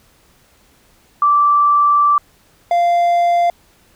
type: tone pair in turn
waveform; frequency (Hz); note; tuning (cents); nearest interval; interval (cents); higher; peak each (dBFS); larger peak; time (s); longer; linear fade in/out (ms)
sine / triangle; 1167 / 693.9; D6 / F5; -11 / -11; major sixth; 900; first; -9; neither; 1.22-2.18 / 2.71-3.5; first; 2
effects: pink hiss -53 dBFS RMS until 3.95 s